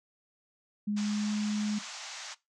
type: tone with pitch glide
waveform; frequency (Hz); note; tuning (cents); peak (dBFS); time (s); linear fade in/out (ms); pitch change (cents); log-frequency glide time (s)
sine; 207.7 to 210.1; G#3 to G#3; 0 to +20; -28; 0.87-1.79; 10; +20; 0.99-1.31
type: band-pass noise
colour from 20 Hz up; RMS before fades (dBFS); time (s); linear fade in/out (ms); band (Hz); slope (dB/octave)
white; -43; 0.96-2.35; 20; 630 to 7100; 48
effects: noise-tail reverb RT60 0.2 s tail -19 dB re dry